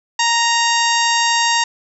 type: harmonic tone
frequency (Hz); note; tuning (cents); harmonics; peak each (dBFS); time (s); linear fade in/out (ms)
932; A#5; -1; 1 / 2 / 3 / 4 / 5 / 6 / 7 / 8; -17 / -20 / -22 / -23 / -24 / -25 / -25 / -26; 0.19-1.64; 5
effects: none